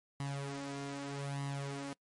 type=tone with flanger; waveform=sawtooth; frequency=140 Hz; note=C#3; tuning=18 cents sharp; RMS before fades=-40 dBFS; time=0.2-1.93 s; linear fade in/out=0 ms; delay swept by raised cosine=1 to 4.3 ms; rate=0.81 Hz; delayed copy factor=+0.7; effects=noise-tail reverb RT60 0.1 s tail -24 dB re dry + MP3 48 kbps